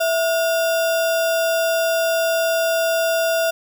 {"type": "tone with sample-and-hold", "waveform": "sine", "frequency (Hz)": 659.3, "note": "E5", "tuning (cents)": 0, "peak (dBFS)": -16, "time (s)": [0, 3.51], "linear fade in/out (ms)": 10, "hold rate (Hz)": 2100, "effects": []}